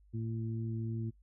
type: harmonic tone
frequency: 112.9 Hz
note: A2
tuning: 45 cents sharp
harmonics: 1 / 2 / 3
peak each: -35 / -41 / -45 dBFS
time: 0.13-1.11 s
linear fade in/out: 20 ms
effects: noise-tail reverb RT60 0.1 s tail -23 dB re dry + added 50 Hz sine -60 dBFS peak until 1.22 s